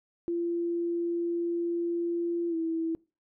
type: tone with pitch glide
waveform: sine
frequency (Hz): 342.1 to 327.2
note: F4 to E4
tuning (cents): -36 to -13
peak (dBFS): -27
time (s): 0.28-2.95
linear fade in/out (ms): 0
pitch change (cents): -77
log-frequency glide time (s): 2.49-2.55
effects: noise-tail reverb RT60 0.3 s tail -24 dB re dry